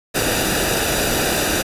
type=noise with comb filter; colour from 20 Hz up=pink; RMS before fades=-19 dBFS; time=0.14-1.63 s; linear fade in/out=20 ms; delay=0.93 ms; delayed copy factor=-0.6; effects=resampled to 32000 Hz